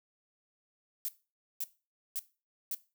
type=noise bursts; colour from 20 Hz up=violet; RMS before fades=-35 dBFS; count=4; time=1.05-2.746 s; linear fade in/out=0 ms; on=34 ms; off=520 ms; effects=noise-tail reverb RT60 0.3 s tail -17 dB re dry